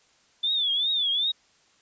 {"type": "tone with vibrato", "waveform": "sine", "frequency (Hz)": 3498, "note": "A7", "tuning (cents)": -11, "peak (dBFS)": -22, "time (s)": [0.43, 1.32], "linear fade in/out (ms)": 10, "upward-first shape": "triangle", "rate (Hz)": 2.6, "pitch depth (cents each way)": 150, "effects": ["white hiss -62 dBFS RMS until 1.81 s", "resampled to 16000 Hz"]}